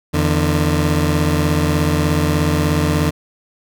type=tone pair together; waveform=20% pulse; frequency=83.12 / 149.6 Hz; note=E2 / D3; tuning=+15 / +32 cents; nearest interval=minor seventh; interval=1017 cents; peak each=-12 dBFS; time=0.13-3.11 s; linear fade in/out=20 ms; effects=none